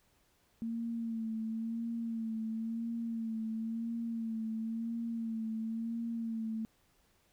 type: tone with vibrato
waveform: sine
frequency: 226.6 Hz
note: A#3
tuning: 49 cents flat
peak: -34 dBFS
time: 0.62-6.65 s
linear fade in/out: 0 ms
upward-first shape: sine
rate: 0.97 Hz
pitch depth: 39 cents each way
effects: pink hiss -71 dBFS RMS until 7.32 s